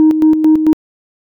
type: tone with tremolo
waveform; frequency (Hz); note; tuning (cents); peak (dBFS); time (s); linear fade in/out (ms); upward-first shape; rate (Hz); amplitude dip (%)
sine; 312.2; D#4; +6; -3; 0-0.73; 0; square; 4.5; 60
effects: tanh soft clip ceiling -2 dBFS